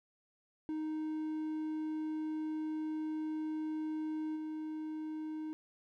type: tone with level steps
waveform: triangle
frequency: 311.1 Hz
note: D#4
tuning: in tune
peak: -33 / -36 dBFS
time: 0.69-5.53 s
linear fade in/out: 0 ms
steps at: 4.35 s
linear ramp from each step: 20 ms
effects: none